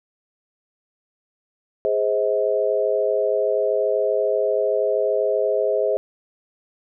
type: chord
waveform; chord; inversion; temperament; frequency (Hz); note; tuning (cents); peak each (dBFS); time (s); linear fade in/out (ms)
sine; Ab major; none; equal with one note detuned; 415.3 / 523.3 / 636.1; Ab4 / C5 / Eb5; 0 / 0 / +38; -22; 1.85-5.97; 0
effects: none